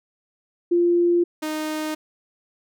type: tone pair in turn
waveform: sine / sawtooth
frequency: 347 / 309.1 Hz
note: F4 / D#4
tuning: -11 / -11 cents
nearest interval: major second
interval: 200 cents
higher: first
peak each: -15 / -21 dBFS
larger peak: first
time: 0.71-1.24 / 1.42-1.95 s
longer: neither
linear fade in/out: 10 ms
effects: none